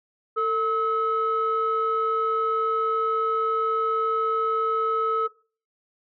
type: tone pair together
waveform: sine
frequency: 448.2 / 1289 Hz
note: A4 / E6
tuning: +32 / -39 cents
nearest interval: octave + tritone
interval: 1829 cents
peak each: -24 / -22 dBFS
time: 0.36-5.28 s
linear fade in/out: 20 ms
effects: noise-tail reverb RT60 0.4 s tail -19 dB re dry + tanh soft clip ceiling -15 dBFS